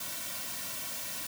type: noise with comb filter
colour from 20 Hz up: white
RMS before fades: -38 dBFS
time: 0-1.27 s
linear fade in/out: 5 ms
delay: 2.4 ms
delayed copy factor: -0.9
effects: none